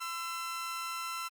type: tone pair together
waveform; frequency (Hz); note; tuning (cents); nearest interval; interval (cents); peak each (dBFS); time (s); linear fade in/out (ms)
sawtooth; 1026 / 1340.2; C6 / E6; -34 / +28; perfect fourth; 462; -39 / -33; 0-1.29; 20
effects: Opus 48 kbps